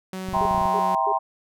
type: tone with pitch glide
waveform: sawtooth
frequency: 187.5 to 185.99 Hz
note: F#3 to F#3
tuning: +23 to +9 cents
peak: -26 dBFS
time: 0.13-0.95 s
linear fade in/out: 2 ms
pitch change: -14 cents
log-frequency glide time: 0.27-0.82 s
type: clicks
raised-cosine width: 5 ms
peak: -21 dBFS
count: 10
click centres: 0.287 / 0.331 / 0.366 / 0.41 / 0.453 / 0.511 / 0.547 / 0.58 / 0.614 / 0.656 s
type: chord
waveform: sine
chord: C dominant seventh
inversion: first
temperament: just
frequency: 654.1 / 784.9 / 941.9 / 1046.5 Hz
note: E5 / G5 / Bb5 / C6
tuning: -14 / +2 / +18 / 0 cents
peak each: -28 / -24 / -24 / -25 dBFS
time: 0.33-1.19 s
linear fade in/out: 20 ms
type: tone bursts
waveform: sine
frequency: 410 Hz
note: G#4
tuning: 22 cents flat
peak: -27 dBFS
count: 3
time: 0.41-1.124 s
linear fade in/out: 5 ms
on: 58 ms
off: 270 ms
effects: none